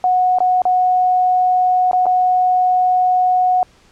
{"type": "tone with dropouts", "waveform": "sine", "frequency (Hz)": 733, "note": "F#5", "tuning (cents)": -16, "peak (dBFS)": -11, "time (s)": [0.04, 3.63], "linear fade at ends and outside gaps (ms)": 1, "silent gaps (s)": [[0.386, 0.404], [0.619, 0.653], [1.913, 1.931], [2.057, 2.065]], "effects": ["pink hiss -51 dBFS RMS until 3.91 s", "low-pass 7000 Hz 12 dB/octave"]}